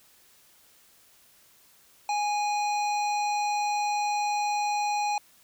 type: harmonic tone with a mistuned harmonic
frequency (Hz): 830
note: G#5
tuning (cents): -1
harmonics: 1 / 3 / 5 / 7 / 9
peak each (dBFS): -25 / -35 / -39 / -42 / -44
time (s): 2.09-5.18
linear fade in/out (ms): 2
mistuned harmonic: 3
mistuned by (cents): -16
effects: white hiss -59 dBFS RMS until 5.43 s